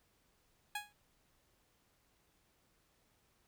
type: tone with exponential decay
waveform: 15% pulse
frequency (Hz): 830.6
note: G#5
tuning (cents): 0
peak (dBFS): -29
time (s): 0.75-0.93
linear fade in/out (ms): 5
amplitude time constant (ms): 39
effects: pink hiss -74 dBFS RMS until 3.47 s